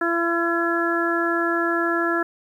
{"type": "harmonic tone", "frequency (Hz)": 338.3, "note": "E4", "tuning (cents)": 45, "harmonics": [1, 2, 3, 4, 5], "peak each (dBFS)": [-23, -28, -32, -25, -25], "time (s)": [0.01, 2.23], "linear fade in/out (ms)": 5, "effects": ["9-bit"]}